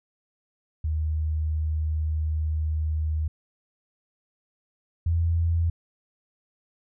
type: tone pair in turn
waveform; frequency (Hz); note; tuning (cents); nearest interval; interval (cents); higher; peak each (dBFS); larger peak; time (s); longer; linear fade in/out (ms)
sine; 77.8 / 83.72; D#2 / E2; 0 / +27; minor second; 127; second; -23 / -20; second; 0.84-3.28 / 5.06-5.7; first; 5
effects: none